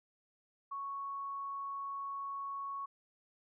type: tone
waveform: sine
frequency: 1108.7 Hz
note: C#6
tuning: in tune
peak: -38 dBFS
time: 0.71-2.86 s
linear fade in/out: 10 ms
effects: none